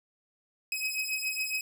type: beating tone pair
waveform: sawtooth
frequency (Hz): 2538 / 2545.2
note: D#7 / D#7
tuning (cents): +34 / +39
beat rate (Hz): 7.2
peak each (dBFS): -30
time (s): 0.72-1.61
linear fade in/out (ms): 2
effects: none